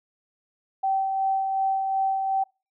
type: tone with tremolo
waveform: sine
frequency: 773 Hz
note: G5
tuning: 24 cents flat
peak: -20 dBFS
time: 0.83-2.44 s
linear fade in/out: 10 ms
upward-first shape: sine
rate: 2.7 Hz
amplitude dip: 35%
effects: noise-tail reverb RT60 0.3 s tail -26 dB re dry